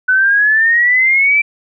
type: exponential sweep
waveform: sine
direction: up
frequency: 1494 to 2349 Hz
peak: -8 dBFS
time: 0.08-1.42 s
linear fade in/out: 10 ms
effects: none